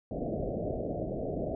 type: low-pass noise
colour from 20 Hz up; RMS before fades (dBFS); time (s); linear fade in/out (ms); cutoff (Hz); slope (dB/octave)
white; -34; 0.11-1.55; 2; 690; 96
effects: none